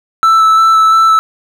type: tone with vibrato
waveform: triangle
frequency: 1318.5 Hz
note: E6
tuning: in tune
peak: -3 dBFS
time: 0.23-1.19 s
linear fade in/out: 0 ms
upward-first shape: square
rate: 2.9 Hz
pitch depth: 9 cents each way
effects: none